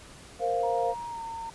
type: chord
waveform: sine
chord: Bb suspended second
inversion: none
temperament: equal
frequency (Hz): 466.2 / 523.3 / 698.5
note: Bb4 / C5 / F5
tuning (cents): 0 / 0 / 0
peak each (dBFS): -30 / -31 / -27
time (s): 0.39-0.95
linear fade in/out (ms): 50
type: tone with pitch glide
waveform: sine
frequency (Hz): 942 to 913.6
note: A#5 to A#5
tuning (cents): +18 to -35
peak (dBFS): -34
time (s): 0.63-1.5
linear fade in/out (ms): 5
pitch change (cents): -53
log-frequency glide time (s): 1.09-1.21
effects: pink hiss -49 dBFS RMS until 1.54 s + resampled to 24000 Hz